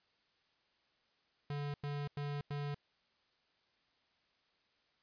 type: tone bursts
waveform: square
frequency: 144.4 Hz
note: D3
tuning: 29 cents flat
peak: -38 dBFS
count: 4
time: 1.5-2.745 s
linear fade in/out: 2 ms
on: 240 ms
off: 95 ms
effects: white hiss -75 dBFS RMS until 5.02 s + resampled to 11025 Hz